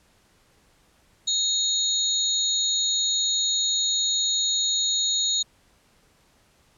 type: tone cluster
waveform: sine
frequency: 3777 / 4252 / 6770 Hz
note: A#7 / C8 / G#8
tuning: +22 / +27 / +32 cents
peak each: -24 / -28 / -25 dBFS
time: 1.27-5.43 s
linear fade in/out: 10 ms
effects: pink hiss -61 dBFS RMS until 6.77 s + low-pass 11000 Hz 12 dB/octave